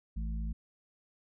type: harmonic tone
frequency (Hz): 54.5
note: A1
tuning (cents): -16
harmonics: 1 / 3 / 4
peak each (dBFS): -33 / -43 / -45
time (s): 0.16-0.53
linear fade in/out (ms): 10
effects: none